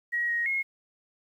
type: tone with pitch steps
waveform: sine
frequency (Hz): 1901 / 1881 / 2159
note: A#6 / A#6 / C#7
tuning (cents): +33 / +15 / -46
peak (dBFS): -25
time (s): 0.12-0.63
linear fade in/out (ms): 20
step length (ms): 170
effects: 10-bit